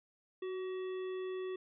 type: harmonic tone with a mistuned harmonic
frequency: 378.8 Hz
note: F#4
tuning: 41 cents sharp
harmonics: 1 / 3 / 5 / 7 / 9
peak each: -37 / -53 / -55 / -59 / -59 dBFS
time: 0.42-1.56 s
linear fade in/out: 5 ms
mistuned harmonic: 1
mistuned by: -31 cents
effects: none